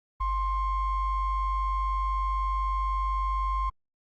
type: ring-modulated tone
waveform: triangle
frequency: 552 Hz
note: C#5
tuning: 7 cents flat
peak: -19 dBFS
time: 0.2-3.7 s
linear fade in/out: 10 ms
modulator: 502 Hz
effects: tanh soft clip ceiling -18 dBFS + Opus 32 kbps